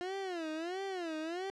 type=tone with vibrato; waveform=30% pulse; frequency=349.2 Hz; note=F4; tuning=in tune; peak=-34 dBFS; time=0.01-1.5 s; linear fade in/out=0 ms; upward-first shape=sine; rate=1.5 Hz; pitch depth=200 cents each way; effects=low-pass 5000 Hz 12 dB/octave